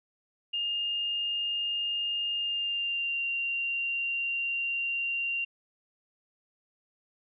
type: tone with pitch glide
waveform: sine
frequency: 2825 to 2768 Hz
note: F7 to F7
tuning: +19 to -16 cents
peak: -28 dBFS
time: 0.53-5.45 s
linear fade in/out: 10 ms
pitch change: -35 cents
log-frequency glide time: 2.34-3.24 s
effects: none